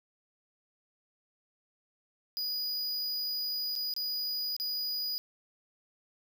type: tone with dropouts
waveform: square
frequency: 4924 Hz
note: D#8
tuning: 19 cents flat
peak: -32 dBFS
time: 2.37-5.18 s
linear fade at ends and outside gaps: 0 ms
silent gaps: 3.754-3.761 / 3.938-3.964 / 4.565-4.599 s
effects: none